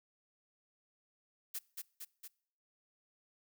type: noise with echo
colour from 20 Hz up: blue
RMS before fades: -40 dBFS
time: 1.54-1.59 s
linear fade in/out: 10 ms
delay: 230 ms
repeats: 3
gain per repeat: -3 dB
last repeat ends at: 2.28 s
effects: noise-tail reverb RT60 0.6 s tail -24 dB re dry